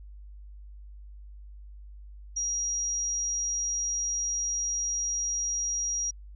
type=tone; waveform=sine; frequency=5720 Hz; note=F8; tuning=41 cents sharp; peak=-27 dBFS; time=2.36-6.11 s; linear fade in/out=10 ms; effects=added 50 Hz sine -43 dBFS peak until 6.35 s